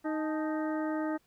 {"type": "harmonic tone with a mistuned harmonic", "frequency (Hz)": 311.1, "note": "D#4", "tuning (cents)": 0, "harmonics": [1, 2, 3, 4, 5, 6], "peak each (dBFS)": [-31, -37, -41, -43, -45, -47], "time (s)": [0.04, 1.18], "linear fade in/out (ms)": 20, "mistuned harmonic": 3, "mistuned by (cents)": -110, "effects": ["pink hiss -70 dBFS RMS until 1.26 s"]}